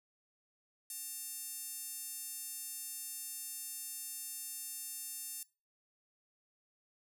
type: tone with high-pass filter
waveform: sawtooth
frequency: 900 Hz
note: A5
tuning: 39 cents sharp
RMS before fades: -44 dBFS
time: 0.9-5.43 s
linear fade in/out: 2 ms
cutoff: 9100 Hz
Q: 1.6
effects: noise-tail reverb RT60 0.3 s tail -20 dB re dry